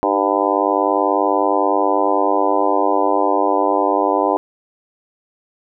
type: harmonic tone with a mistuned harmonic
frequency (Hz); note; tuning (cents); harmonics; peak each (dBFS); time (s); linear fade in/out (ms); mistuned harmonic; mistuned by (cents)
100.2; G2; +38; 3 / 4 / 5 / 6 / 7 / 8 / 9 / 10; -22 / -22 / -22 / -22 / -22 / -22 / -22 / -22; 0.03-4.37; 0; 4; -48
effects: none